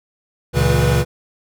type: tone cluster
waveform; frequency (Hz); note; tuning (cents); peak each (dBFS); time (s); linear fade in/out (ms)
square; 71.8 / 118.3 / 140.7 / 164.1 / 486.5; D2 / A#2 / C#3 / E3 / B4; -39 / +26 / +26 / -8 / -26; -20 / -19 / -19 / -23 / -22; 0.53-1.05; 50
effects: none